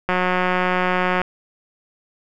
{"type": "click train", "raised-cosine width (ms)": 0.5, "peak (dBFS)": -5, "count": 206, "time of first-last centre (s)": [0.09, 1.216], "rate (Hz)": 182, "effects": []}